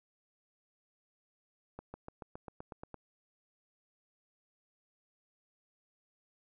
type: accelerating click train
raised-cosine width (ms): 1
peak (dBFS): -30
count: 10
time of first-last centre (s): 1.79-2.943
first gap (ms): 150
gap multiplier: 0.96
effects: none